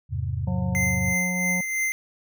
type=chord; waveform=sine; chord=E augmented; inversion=none; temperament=equal with one note detuned; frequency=82.41 / 102.63 / 130.81 Hz; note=E2 / G#2 / B#2; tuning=0 / -20 / 0 cents; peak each=-29 dBFS; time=0.09-1.15 s; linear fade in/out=50 ms
type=harmonic tone; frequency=180.5 Hz; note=F#3; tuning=43 cents flat; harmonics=1 / 3 / 4 / 5; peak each=-26 / -37 / -42 / -41 dBFS; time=0.47-1.61 s; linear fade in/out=5 ms
type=tone with tremolo; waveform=square; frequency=2078 Hz; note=C7; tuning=12 cents flat; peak=-22 dBFS; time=0.75-1.92 s; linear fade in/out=0 ms; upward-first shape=triangle; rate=3 Hz; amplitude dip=55%
effects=none